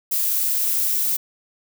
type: noise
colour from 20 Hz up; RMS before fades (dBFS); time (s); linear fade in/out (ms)
violet; -21; 0.11-1.17; 10
effects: none